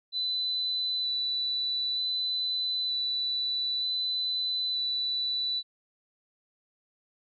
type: tone with vibrato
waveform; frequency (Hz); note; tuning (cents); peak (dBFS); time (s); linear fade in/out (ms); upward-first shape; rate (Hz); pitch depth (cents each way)
sine; 3987; B7; +16; -27; 0.12-5.63; 50; square; 0.54; 8
effects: none